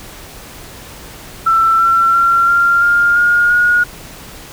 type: tone with pitch steps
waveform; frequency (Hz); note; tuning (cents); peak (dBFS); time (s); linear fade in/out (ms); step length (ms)
sine; 1336 / 1353.1 / 1370.4 / 1387.9 / 1405.7 / 1423.6 / 1441.8; E6 / E6 / F6 / F6 / F6 / F6 / F#6; +23 / +45 / -33 / -11 / +11 / +33 / -45; -8; 1.46-3.84; 10; 340
effects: pink hiss -34 dBFS RMS until 4.52 s